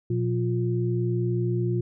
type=tone cluster; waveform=sine; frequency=120.9 / 181 / 352.7 Hz; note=B2 / F#3 / F4; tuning=-36 / -38 / +17 cents; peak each=-24 / -31 / -28 dBFS; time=0.1-1.81 s; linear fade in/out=5 ms; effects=none